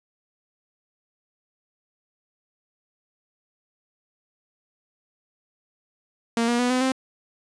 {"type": "tone with pitch steps", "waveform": "sawtooth", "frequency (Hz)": [231.7, 238.9, 246.3, 254, 261.9], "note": ["A#3", "A#3", "B3", "B3", "C4"], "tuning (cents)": [-10, 43, -5, 49, 2], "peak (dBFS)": -16, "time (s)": [6.37, 6.92], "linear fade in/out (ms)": 2, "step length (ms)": 110, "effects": ["resampled to 22050 Hz"]}